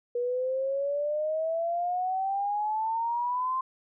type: exponential sweep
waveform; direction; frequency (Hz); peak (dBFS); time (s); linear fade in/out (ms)
sine; up; 479.7 to 1052; -26; 0.15-3.61; 5
effects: none